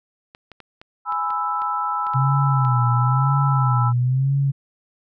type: clicks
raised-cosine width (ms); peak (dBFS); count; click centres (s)
0.3; -25; 10; 0.349 / 0.517 / 0.603 / 0.815 / 1.123 / 1.305 / 1.619 / 2.068 / 2.136 / 2.65
type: chord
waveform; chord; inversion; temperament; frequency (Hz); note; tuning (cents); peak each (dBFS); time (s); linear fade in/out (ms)
sine; E major; first; equal with one note detuned; 830.6 / 996.9 / 1318.5; G#5 / B5 / E6; 0 / +16 / 0; -27 / -26 / -23; 1.05-3.93; 50
type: tone with vibrato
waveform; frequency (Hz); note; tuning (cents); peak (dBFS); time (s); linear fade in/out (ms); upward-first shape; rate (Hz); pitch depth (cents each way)
sine; 130; C3; -11; -16; 2.14-4.52; 20; sine; 1; 120
effects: none